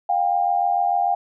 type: tone pair together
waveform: sine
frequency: 709.2 / 796 Hz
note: F5 / G5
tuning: +26 / +26 cents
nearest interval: major second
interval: 200 cents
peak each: -20 dBFS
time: 0.09-1.15 s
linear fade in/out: 5 ms
effects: none